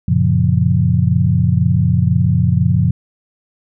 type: chord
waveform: sine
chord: Gb major seventh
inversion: none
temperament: equal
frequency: 92.5 / 116.54 / 138.59 / 174.61 Hz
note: Gb2 / Bb2 / Db3 / F3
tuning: 0 / 0 / 0 / 0 cents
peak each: -16 dBFS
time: 0.08-2.91 s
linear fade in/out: 5 ms
effects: none